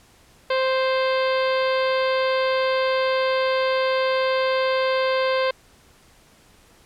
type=harmonic tone with a mistuned harmonic; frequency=523.3 Hz; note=C5; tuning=in tune; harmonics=1 / 2 / 3 / 4 / 5 / 6 / 7 / 8 / 9; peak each=-20 / -26 / -30 / -32 / -34 / -36 / -37 / -38 / -39 dBFS; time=0.5-5.51 s; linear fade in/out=5 ms; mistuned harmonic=7; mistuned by=-23 cents; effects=pink hiss -54 dBFS RMS until 6.85 s + low-pass 12000 Hz 12 dB/octave